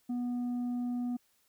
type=tone with tanh clipping; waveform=sine; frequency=244.4 Hz; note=B3; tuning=18 cents flat; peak=-32 dBFS; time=0.09-1.17 s; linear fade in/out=10 ms; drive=4 dB; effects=white hiss -71 dBFS RMS until 1.48 s